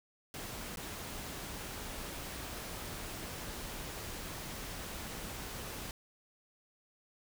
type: noise with dropouts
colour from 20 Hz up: pink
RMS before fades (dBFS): -43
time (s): 0.34-5.91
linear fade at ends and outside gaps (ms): 1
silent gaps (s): 0.759-0.771
effects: none